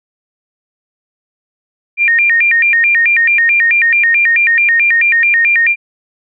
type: tone with vibrato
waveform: sine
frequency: 2101 Hz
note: C7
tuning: 7 cents sharp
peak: -7 dBFS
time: 1.97-5.76 s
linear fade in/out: 50 ms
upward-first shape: square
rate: 4.6 Hz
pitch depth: 220 cents each way
effects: none